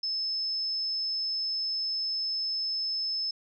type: tone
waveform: sine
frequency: 5230 Hz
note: E8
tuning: 15 cents flat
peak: -28 dBFS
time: 0.03-3.31 s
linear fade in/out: 5 ms
effects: none